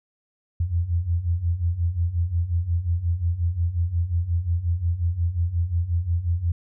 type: beating tone pair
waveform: sine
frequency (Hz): 82.41 / 88.01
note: E2 / F2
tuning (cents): 0 / +14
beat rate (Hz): 5.6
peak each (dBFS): -26 / -22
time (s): 0.6-6.52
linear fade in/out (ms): 5
effects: none